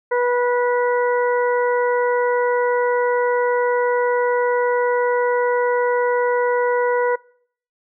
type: harmonic tone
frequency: 488.7 Hz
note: B4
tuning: 18 cents flat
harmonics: 1 / 2 / 3 / 4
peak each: -17 / -23 / -27 / -29 dBFS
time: 0.11-7.16 s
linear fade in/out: 10 ms
effects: noise-tail reverb RT60 0.6 s tail -24 dB re dry